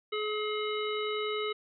harmonic tone, 424.7 Hz, G#4, 39 cents sharp, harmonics 1 / 3 / 5 / 7 / 9, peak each -32 / -37 / -39 / -40 / -42 dBFS, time 0.12-1.53 s, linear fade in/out 10 ms, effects none

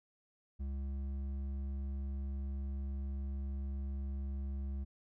sine tone with hard clipping, 68.2 Hz, C#2, 28 cents flat, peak -38 dBFS, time 0.59-4.85 s, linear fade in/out 20 ms, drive 7 dB, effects none

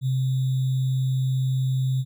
sine tone with sample-and-hold, 130.81 Hz, C3, in tune, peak -20 dBFS, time 0.01-2.05 s, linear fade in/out 50 ms, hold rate 3675 Hz, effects none

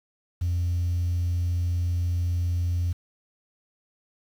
sine tone, 87.31 Hz, F2, in tune, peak -21 dBFS, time 0.41-2.93 s, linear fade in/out 10 ms, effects tanh soft clip ceiling -19 dBFS + 8-bit

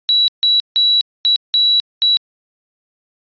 sine tone bursts at uneven times, 3917 Hz, B7, 15 cents flat, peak -9 dBFS, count 6, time 0.09-0.28 / 0.43-0.6 / 0.76-1.01 / 1.25-1.36 / 1.54-1.8 / 2.02-2.17 s, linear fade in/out 0 ms, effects tanh soft clip ceiling -5 dBFS + resampled to 11025 Hz

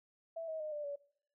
sine tone with pitch steps, 659.3 / 636.1 / 613.7 / 592.1 / 571.3 Hz, E5 / D#5 / D#5 / D5 / D5, 0 / +38 / -24 / +14 / -48 cents, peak -38 dBFS, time 0.36-0.96 s, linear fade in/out 10 ms, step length 120 ms, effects noise-tail reverb RT60 0.6 s tail -21 dB re dry

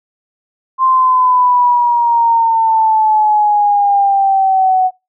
sine exponential sweep, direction down, 1052 to 740 Hz, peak -8 dBFS, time 0.78-4.91 s, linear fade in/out 50 ms, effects noise-tail reverb RT60 0.2 s tail -21 dB re dry

